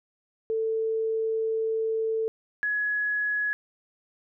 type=tone pair in turn; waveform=sine; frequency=444.7 / 1684.3 Hz; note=A4 / G#6; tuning=+18 / +24 cents; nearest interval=octave + major seventh; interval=2306 cents; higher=second; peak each=-24 dBFS; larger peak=neither; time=0.5-2.28 / 2.63-3.53 s; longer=first; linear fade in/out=0 ms; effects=none